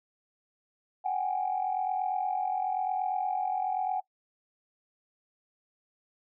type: tone cluster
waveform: sine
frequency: 743 / 784 / 832 Hz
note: F#5 / G5 / G#5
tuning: +7 / 0 / +3 cents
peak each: -29 / -34 / -33 dBFS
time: 1.04-4.01 s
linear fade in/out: 20 ms
effects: noise-tail reverb RT60 0.1 s tail -21 dB re dry + tanh soft clip ceiling -19 dBFS